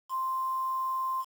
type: tone with quantisation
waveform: sine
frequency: 1046.5 Hz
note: C6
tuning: in tune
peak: -28 dBFS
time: 0.09-1.25 s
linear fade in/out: 50 ms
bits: 8
effects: none